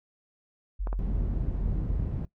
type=tone; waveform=sine; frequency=45.68 Hz; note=F#1; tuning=21 cents flat; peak=-27 dBFS; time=0.79-2.12 s; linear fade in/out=20 ms
type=clicks; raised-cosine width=1 ms; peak=-22 / -22 dBFS; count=2; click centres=0.872 / 0.929 s
type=low-pass noise; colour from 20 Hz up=white; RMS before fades=-32 dBFS; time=0.99-2.25 s; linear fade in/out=0 ms; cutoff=130 Hz; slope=12 dB/octave
effects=noise-tail reverb RT60 0.1 s tail -17 dB re dry